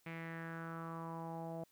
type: tone with low-pass filter sweep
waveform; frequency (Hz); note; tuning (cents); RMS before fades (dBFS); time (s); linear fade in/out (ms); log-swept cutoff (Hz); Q
sawtooth; 164.81; E3; 0; -45; 0.06-1.64; 5; 2300 to 670; 4.5
effects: white hiss -73 dBFS RMS until 1.71 s